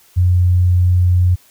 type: tone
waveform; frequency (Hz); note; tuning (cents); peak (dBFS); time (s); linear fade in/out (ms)
sine; 89.7; F2; +47; -9; 0.16-1.36; 20
effects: white hiss -50 dBFS RMS until 1.5 s